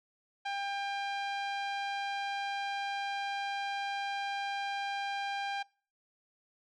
sawtooth tone with low-pass filter, 798 Hz, G5, 31 cents sharp, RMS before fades -36 dBFS, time 0.45-5.63 s, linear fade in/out 10 ms, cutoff 3700 Hz, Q 1.1, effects noise-tail reverb RT60 0.4 s tail -24 dB re dry

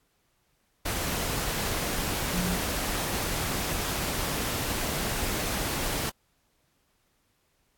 sine tone in noise, 179.4 Hz, F3, 47 cents sharp, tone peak -28 dBFS, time 2.33-2.57 s, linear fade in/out 10 ms, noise pink, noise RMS -30 dBFS, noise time 0.85-6.1 s, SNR -1 dB, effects pink hiss -71 dBFS RMS until 7.77 s + AAC 64 kbps

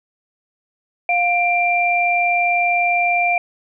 sine tone pair together, 704.3 / 2369 Hz, F5 / D7, +14 / +14 cents, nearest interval octave + major sixth, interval 2100 cents, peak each -17 dBFS, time 1.09-3.38 s, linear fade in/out 2 ms, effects none

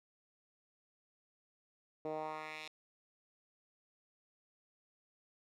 10% pulse tone with band-pass filter sweep, 155.2 Hz, D#3, 4 cents flat, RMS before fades -43 dBFS, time 2.05-2.68 s, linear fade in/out 2 ms, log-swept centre 460 to 3500 Hz, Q 1.7, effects none

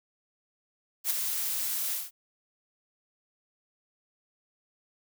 blue noise with ADSR envelope, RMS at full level -25 dBFS, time 1.04-2.11 s, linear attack 65 ms, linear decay 7 ms, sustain -6 dB, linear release 180 ms, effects none

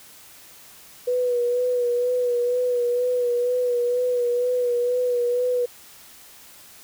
sine tone with vibrato, 490.2 Hz, B4, 13 cents flat, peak -19 dBFS, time 1.07-5.66 s, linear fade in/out 10 ms, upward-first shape sine, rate 2.1 Hz, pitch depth 31 cents each way, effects white hiss -47 dBFS RMS until 6.83 s

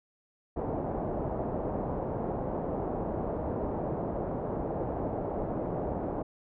white low-pass noise, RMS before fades -33 dBFS, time 0.56-6.23 s, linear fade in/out 10 ms, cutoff 720 Hz, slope 24 dB/octave, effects none

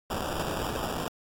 white noise with sample-and-hold, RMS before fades -32 dBFS, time 0.1-1.08 s, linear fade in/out 2 ms, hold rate 2100 Hz, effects AAC 64 kbps

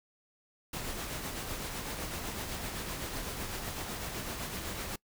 pink noise with tremolo, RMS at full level -37 dBFS, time 0.73-4.96 s, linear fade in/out 5 ms, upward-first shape sine, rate 7.9 Hz, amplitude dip 35%, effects noise-tail reverb RT60 0.1 s tail -24 dB re dry

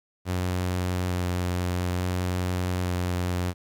sawtooth tone with vibrato, 90.1 Hz, F#2, 45 cents flat, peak -21 dBFS, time 0.25-3.54 s, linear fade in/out 50 ms, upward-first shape square, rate 0.58 Hz, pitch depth 11 cents each way, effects 10-bit

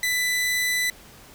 sawtooth tone, 1993 Hz, B6, 15 cents sharp, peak -18 dBFS, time 0.03-0.9 s, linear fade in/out 2 ms, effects pink hiss -48 dBFS RMS until 1.34 s

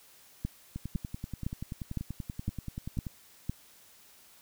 two click trains, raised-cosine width 5 ms, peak -19 / -24 dBFS, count 7 / 25, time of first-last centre 0.45-3.496 / 0.76-3.068 s, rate 1.97 / 10.4 Hz, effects white hiss -58 dBFS RMS until 4.41 s

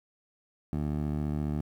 15% pulse tone with band-pass filter, 74.6 Hz, D2, 28 cents sharp, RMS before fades -31 dBFS, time 0.73-1.61 s, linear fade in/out 0 ms, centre 170 Hz, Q 0.57, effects 10-bit

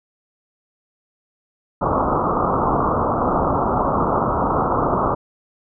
white low-pass noise, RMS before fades -19 dBFS, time 1.81-5.15 s, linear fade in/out 10 ms, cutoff 1300 Hz, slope 96 dB/octave, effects none

